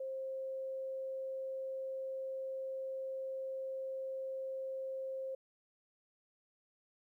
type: tone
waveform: sine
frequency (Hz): 530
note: C5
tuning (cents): +22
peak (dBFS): -38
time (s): 0-5.35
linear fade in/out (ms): 5
effects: 13-bit